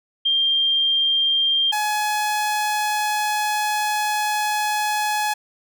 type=tone pair in turn; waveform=sine / sawtooth; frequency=3188 / 844.4 Hz; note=G7 / G#5; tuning=+28 / +29 cents; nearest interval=octave + major seventh; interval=2299 cents; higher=first; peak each=-16 dBFS; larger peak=neither; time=0.25-1.72 / 1.72-5.34 s; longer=second; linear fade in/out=10 ms; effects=none